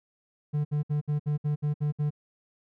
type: tone bursts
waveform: triangle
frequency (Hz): 148.2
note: D3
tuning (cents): +16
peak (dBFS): -22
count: 9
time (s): 0.53-2.106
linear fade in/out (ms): 20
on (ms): 120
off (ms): 62
effects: none